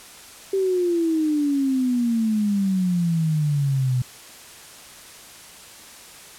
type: exponential sweep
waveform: sine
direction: down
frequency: 392 to 123.9 Hz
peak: -18 dBFS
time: 0.53-4.02 s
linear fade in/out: 5 ms
effects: white hiss -43 dBFS RMS until 6.38 s + low-pass 11000 Hz 12 dB/octave